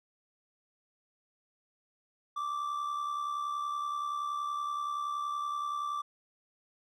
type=tone with amplitude modulation; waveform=triangle; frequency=1170 Hz; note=D6; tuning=7 cents flat; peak=-28 dBFS; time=2.36-6.02 s; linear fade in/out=10 ms; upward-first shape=sine; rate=70.6 Hz; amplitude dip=50%; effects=none